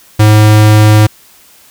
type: tone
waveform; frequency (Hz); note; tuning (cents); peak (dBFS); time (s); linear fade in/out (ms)
square; 106.8; G#2; +49; -3; 0.19-1.07; 10
effects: white hiss -42 dBFS RMS until 1.7 s